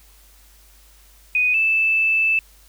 sine tone pair in turn, 2489 / 2635 Hz, D#7 / E7, 0 / -1 cents, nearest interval minor second, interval 99 cents, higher second, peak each -15 dBFS, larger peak neither, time 1.35-1.54 / 1.54-2.39 s, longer second, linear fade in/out 2 ms, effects added 50 Hz sine -50 dBFS peak until 2.68 s + white hiss -53 dBFS RMS until 2.68 s

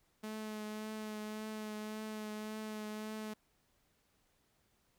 sawtooth tone with vibrato, 214.8 Hz, A3, 41 cents flat, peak -37 dBFS, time 0.23-3.34 s, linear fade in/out 10 ms, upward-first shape triangle, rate 1.8 Hz, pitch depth 20 cents each way, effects pink hiss -75 dBFS RMS until 4.98 s

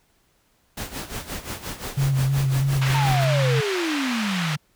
pink noise with tremolo, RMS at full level -30 dBFS, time 0.77-3.25 s, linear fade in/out 5 ms, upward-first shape sine, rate 5.7 Hz, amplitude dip 75%
sine tone with vibrato, 135.5 Hz, C#3, 39 cents flat, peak -18 dBFS, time 1.97-3.61 s, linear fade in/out 10 ms, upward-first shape square, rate 3.1 Hz, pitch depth 28 cents each way
white band-pass noise, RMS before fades -29 dBFS, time 2.81-4.56 s, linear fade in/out 10 ms, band 900 to 2700 Hz, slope 12 dB/octave
sine exponential sweep, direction down, 932.3 to 144.6 Hz, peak -23 dBFS, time 2.94-4.57 s, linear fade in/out 10 ms
effects pink hiss -64 dBFS RMS until 4.75 s

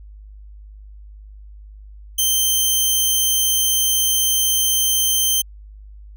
10% pulse tone, 3122 Hz, G7, 8 cents flat, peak -7 dBFS, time 2.18-5.42 s, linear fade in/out 10 ms, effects added 51 Hz sine -37 dBFS peak until 6.16 s

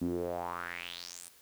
sawtooth tone with band-pass filter sweep, 87 Hz, F2, 6 cents flat, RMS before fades -38 dBFS, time 0.01-1.29 s, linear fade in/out 10 ms, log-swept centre 240 to 10000 Hz, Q 4.4, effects white hiss -60 dBFS RMS until 1.41 s

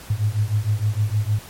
sine beating tone pair, 102.4 / 108.9 Hz, G#2 / A2, -24 / -17 cents, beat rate 6.5 Hz, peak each -21 dBFS, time 0.1-1.39 s, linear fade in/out 5 ms, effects pink hiss -41 dBFS RMS until 1.49 s + MP3 64 kbps

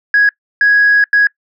sine tone bursts at uneven times, 1661.2 Hz, G#6, in tune, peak -5 dBFS, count 3, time 0.14-0.29 / 0.61-1.04 / 1.13-1.27 s, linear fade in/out 2 ms, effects noise-tail reverb RT60 0.1 s tail -24 dB re dry + tanh soft clip ceiling -3 dBFS

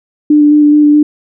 sine tone with vibrato, 296.8 Hz, D4, 18 cents sharp, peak -3 dBFS, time 0.3-1.03 s, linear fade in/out 5 ms, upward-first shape square, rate 4.7 Hz, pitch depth 11 cents each way, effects none

